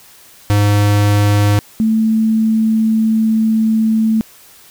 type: tone pair in turn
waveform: square / sine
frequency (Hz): 102.9 / 221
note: G#2 / A3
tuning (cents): -16 / +8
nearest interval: octave + minor second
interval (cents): 1324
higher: second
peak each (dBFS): -10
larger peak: neither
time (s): 0.5-1.59 / 1.8-4.21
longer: second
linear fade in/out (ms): 0
effects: white hiss -43 dBFS RMS until 4.7 s